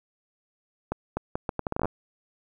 accelerating click train, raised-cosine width 1 ms, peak -13 dBFS, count 13, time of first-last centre 0.92-1.856 s, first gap 250 ms, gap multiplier 0.74, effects 9-bit

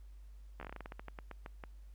slowing click train, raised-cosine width 0.5 ms, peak -30 dBFS, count 17, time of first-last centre 0.6-1.638 s, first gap 13 ms, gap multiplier 1.19, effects added 50 Hz sine -50 dBFS peak until 1.94 s + pink hiss -74 dBFS RMS until 1.94 s

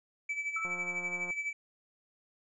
triangle tone with tremolo, 2305 Hz, D7, 33 cents flat, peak -29 dBFS, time 0.29-1.53 s, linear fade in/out 5 ms, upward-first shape sine, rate 12 Hz, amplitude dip 65%
sine tone with exponential decay, 1318.5 Hz, E6, in tune, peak -34 dBFS, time 0.56-1.25 s, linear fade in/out 5 ms, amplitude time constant 150 ms
click train, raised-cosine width 1 ms, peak -33 dBFS, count 117, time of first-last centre 0.65-1.305 s, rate 177 Hz
effects resampled to 22050 Hz

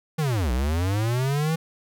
square linear two-way sweep, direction down then up, 164.81 to 58.4 to 164.81 Hz, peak -22 dBFS, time 0.18-1.56 s, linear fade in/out 10 ms, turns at 0.52 s, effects none

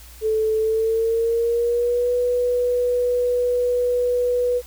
sine tone with pitch glide, 437.2 to 490.7 Hz, A4 to B4, -11 to -11 cents, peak -17 dBFS, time 0.21-4.62 s, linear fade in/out 50 ms, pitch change +200 cents, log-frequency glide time 0.57-2.13 s, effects added 59 Hz sine -42 dBFS peak until 4.66 s + white hiss -46 dBFS RMS until 4.66 s

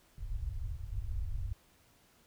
pink low-pass noise, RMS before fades -37 dBFS, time 0.18-1.53 s, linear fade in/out 5 ms, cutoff 110 Hz, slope 48 dB/octave, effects pink hiss -66 dBFS RMS until 2.26 s

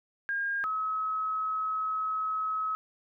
sine tone pair in turn, 1616 / 1282.6 Hz, G#6 / E6, -48 / -48 cents, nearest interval major third, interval 400 cents, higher first, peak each -28 dBFS, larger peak neither, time 0.29-0.64 / 0.64-2.75 s, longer second, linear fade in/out 0 ms, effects none

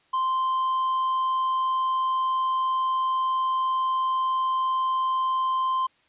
triangle tone, 1043 Hz, C6, 6 cents flat, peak -20 dBFS, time 0.13-5.87 s, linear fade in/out 10 ms, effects white hiss -63 dBFS RMS until 6.08 s + resampled to 8000 Hz

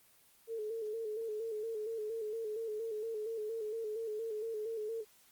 sine tone with vibrato, 440 Hz, A4, in tune, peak -36 dBFS, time 0.47-5.05 s, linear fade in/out 50 ms, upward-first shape square, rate 4.3 Hz, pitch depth 55 cents each way, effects white hiss -65 dBFS RMS until 5.31 s + Opus 24 kbps

